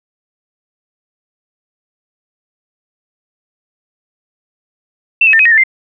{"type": "tone with pitch steps", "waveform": "sine", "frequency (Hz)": [2683, 2561, 1802, 2530, 1868, 1775, 2090], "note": ["E7", "D#7", "A6", "D#7", "A#6", "A6", "C7"], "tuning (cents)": [30, 49, 41, 28, 3, 15, -2], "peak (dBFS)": -5, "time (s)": [5.21, 5.637], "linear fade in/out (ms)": 5, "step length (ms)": 61, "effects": []}